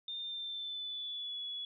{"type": "tone with pitch glide", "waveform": "sine", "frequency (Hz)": [3614, 3392], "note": ["A7", "G#7"], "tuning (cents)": [46, 36], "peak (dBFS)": -38, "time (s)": [0.08, 1.65], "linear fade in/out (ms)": 2, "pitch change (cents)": -110, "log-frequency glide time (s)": [0.22, 1.41], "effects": []}